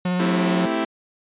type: tone with vibrato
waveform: 45% pulse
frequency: 180.1 Hz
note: F#3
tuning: 46 cents flat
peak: -20 dBFS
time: 0.05-0.66 s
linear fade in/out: 5 ms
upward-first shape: triangle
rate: 17 Hz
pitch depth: 19 cents each way
type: chord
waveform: sawtooth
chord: A minor seventh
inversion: none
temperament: equal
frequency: 220 / 261.6 / 329.6 / 392 Hz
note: A3 / C4 / E4 / G4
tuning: 0 / 0 / 0 / 0 cents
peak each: -24 / -24 / -20 / -26 dBFS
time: 0.19-0.85 s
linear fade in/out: 10 ms
effects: resampled to 8000 Hz